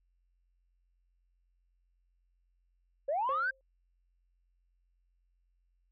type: linear sweep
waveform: sine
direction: up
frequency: 523.3 to 1607 Hz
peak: -28 dBFS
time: 3.08-3.51 s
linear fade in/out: 10 ms
type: tone with exponential decay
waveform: sine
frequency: 532 Hz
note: C5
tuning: 29 cents sharp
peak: -31 dBFS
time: 3.29-3.61 s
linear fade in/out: 1 ms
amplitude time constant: 69 ms
effects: tanh soft clip ceiling -24 dBFS + added 44 Hz sine -70 dBFS peak until 5.91 s